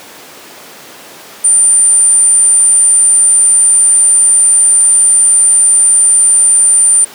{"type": "tone", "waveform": "sine", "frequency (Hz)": 9090, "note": "C#9", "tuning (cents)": 42, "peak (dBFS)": -4, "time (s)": [1.44, 7.05], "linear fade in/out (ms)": 10, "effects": ["pink hiss -32 dBFS RMS until 7.14 s", "high-pass 300 Hz 12 dB/octave"]}